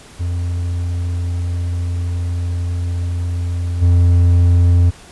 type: tone with level steps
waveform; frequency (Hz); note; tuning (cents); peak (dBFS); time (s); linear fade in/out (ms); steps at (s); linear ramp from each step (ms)
triangle; 87.31; F2; 0; -15 / -6; 0.19-4.91; 20; 3.81; 20
effects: pink hiss -41 dBFS RMS until 5.11 s + resampled to 24000 Hz